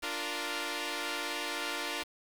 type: chord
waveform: 5% pulse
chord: Bb major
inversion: first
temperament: equal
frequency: 293.7 / 349.2 / 466.2 Hz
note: D4 / F4 / Bb4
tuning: 0 / 0 / 0 cents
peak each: -27 dBFS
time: 0.02-2.04 s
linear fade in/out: 20 ms
effects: low-pass 12000 Hz 12 dB/octave + 8-bit